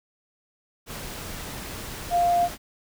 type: tone in noise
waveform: sine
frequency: 698.5 Hz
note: F5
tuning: in tune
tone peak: -18 dBFS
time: 2.1-2.49 s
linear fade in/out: 50 ms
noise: pink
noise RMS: -36 dBFS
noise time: 0.86-2.58 s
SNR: +15 dB
effects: none